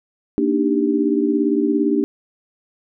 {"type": "chord", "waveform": "sine", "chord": "Eb major seventh", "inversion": "second", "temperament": "equal with one note detuned", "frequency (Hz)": [233.1, 293.7, 311.1, 393.8], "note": ["Bb3", "D4", "Eb4", "G4"], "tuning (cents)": [0, 0, 0, 8], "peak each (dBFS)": [-22, -18, -23, -21], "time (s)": [0.38, 2.04], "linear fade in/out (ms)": 0, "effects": []}